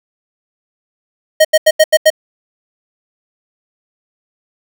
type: tone bursts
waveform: square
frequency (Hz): 625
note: D#5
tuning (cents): +8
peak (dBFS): -5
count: 6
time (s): 1.4-2.103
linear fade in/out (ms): 10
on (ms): 48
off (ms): 83
effects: 7-bit